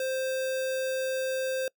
sine tone with sample-and-hold, 523.3 Hz, C5, in tune, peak -27 dBFS, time 0-1.68 s, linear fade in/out 2 ms, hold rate 2100 Hz, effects noise-tail reverb RT60 0.1 s tail -26 dB re dry

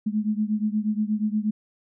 sine beating tone pair, 210 / 218.4 Hz, G#3 / A3, +19 / -13 cents, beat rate 8.4 Hz, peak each -24 / -26 dBFS, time 0.06-1.51 s, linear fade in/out 10 ms, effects none

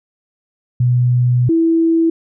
sine tone pair in turn, 123.47 / 328.9 Hz, B2 / E4, 0 / -4 cents, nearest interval octave + perfect fourth, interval 1696 cents, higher second, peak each -10 dBFS, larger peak neither, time 0.8-1.49 / 1.49-2.1 s, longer first, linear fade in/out 5 ms, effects none

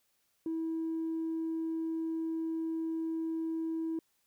triangle tone with tanh clipping, 324.8 Hz, E4, 26 cents flat, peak -32 dBFS, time 0.46-3.99 s, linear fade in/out 2 ms, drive 5 dB, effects white hiss -75 dBFS RMS until 4.26 s

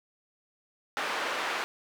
white band-pass noise, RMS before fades -32 dBFS, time 0.97-1.64 s, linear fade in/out 0 ms, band 440 to 2000 Hz, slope 12 dB/octave, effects none

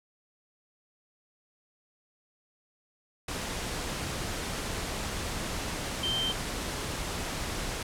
sine tone in noise, 3131 Hz, G7, 3 cents flat, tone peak -28 dBFS, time 6.03-6.32 s, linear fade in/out 5 ms, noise pink, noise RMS -34 dBFS, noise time 3.28-7.83 s, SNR +3 dB, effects low-pass 10000 Hz 12 dB/octave

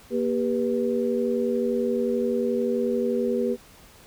sine tone cluster, 236.7 / 397.5 / 488.9 Hz, A#3 / G4 / B4, +27 / +24 / -18 cents, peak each -26 dBFS, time 0.1-3.57 s, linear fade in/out 50 ms, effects pink hiss -51 dBFS RMS until 4.06 s

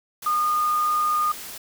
sine tone in noise, 1222 Hz, D#6, 32 cents flat, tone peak -19 dBFS, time 0.26-1.32 s, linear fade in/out 5 ms, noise white, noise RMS -37 dBFS, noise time 0.22-1.58 s, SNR +15 dB, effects none

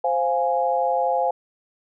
sine chord, F minor, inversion second, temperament equal, 523.3 / 698.5 / 830.6 Hz, C5 / F5 / Ab5, 0 / 0 / 0 cents, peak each -23 dBFS, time 0.04-1.31 s, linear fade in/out 5 ms, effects none

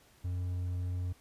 triangle tone, 89.8 Hz, F2, 49 cents sharp, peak -30 dBFS, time 0.24-1.13 s, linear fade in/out 10 ms, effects pink hiss -63 dBFS RMS until 1.2 s + resampled to 32000 Hz

